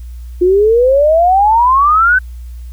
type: exponential sweep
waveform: sine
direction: up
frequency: 350 to 1542 Hz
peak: -6 dBFS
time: 0.41-2.19 s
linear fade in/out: 10 ms
effects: added 60 Hz sine -25 dBFS peak until 2.72 s + white hiss -51 dBFS RMS until 2.72 s